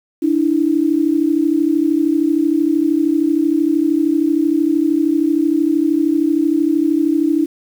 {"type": "tone pair together", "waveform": "sine", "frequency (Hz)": [293.7, 326.7], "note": ["D4", "E4"], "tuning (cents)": [0, -15], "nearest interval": "major second", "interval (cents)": 185, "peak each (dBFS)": -15, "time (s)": [0.22, 7.46], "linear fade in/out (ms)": 10, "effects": ["7-bit"]}